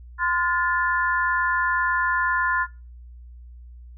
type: tone cluster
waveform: sine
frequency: 1032 / 1424 / 1746 Hz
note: C6 / F6 / A6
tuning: -24 / +33 / -14 cents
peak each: -24 dBFS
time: 0.18-2.67 s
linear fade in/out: 50 ms
effects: noise-tail reverb RT60 0.3 s tail -20 dB re dry + added 60 Hz sine -40 dBFS peak until 3.97 s